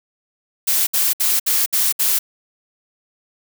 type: noise bursts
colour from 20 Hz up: blue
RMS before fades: -17 dBFS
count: 6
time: 0.67-2.19 s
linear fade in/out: 10 ms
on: 200 ms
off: 64 ms
effects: none